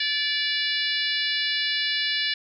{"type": "harmonic tone", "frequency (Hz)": 580, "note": "D5", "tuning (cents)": -22, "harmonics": [3, 4, 5, 6, 7, 8, 9], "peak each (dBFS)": [-29, -32, -30, -30, -29, -34, -34], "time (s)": [0, 2.34], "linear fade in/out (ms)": 5, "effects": []}